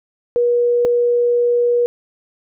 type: tone pair in turn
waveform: sine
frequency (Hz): 481 / 481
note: B4 / B4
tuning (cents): -46 / -46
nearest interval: unison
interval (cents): 0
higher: neither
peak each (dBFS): -12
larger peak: neither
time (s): 0.36-0.85 / 0.85-1.86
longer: second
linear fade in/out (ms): 0
effects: none